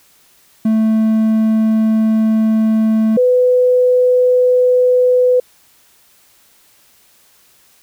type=tone pair in turn; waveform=triangle / sine; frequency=220 / 500.2 Hz; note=A3 / B4; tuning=0 / +22 cents; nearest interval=octave + major second; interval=1422 cents; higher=second; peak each=-8 dBFS; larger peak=neither; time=0.65-3.17 / 3.17-5.4 s; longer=first; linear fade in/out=5 ms; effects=white hiss -51 dBFS RMS until 7.82 s